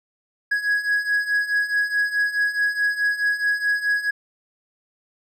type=beating tone pair; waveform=triangle; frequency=1662 / 1666.7 Hz; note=G#6 / G#6; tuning=+1 / +6 cents; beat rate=4.7 Hz; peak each=-23 / -19 dBFS; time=0.51-4.11 s; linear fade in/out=10 ms; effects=none